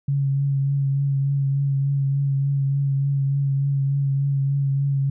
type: tone with vibrato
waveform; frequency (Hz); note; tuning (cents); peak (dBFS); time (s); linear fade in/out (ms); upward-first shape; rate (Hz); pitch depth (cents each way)
sine; 138.59; C#3; 0; -18; 0.08-5.1; 5; triangle; 3.4; 26
effects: none